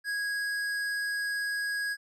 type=tone with hard clipping; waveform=triangle; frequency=1653 Hz; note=G#6; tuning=9 cents flat; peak=-31 dBFS; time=0.04-1.97 s; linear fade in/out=50 ms; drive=16 dB; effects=none